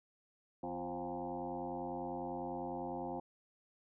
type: tone with frequency modulation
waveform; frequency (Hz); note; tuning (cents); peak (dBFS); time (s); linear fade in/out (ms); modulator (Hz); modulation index
sine; 528; C5; +16; -38; 0.63-3.2; 5; 90; 3.8
effects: none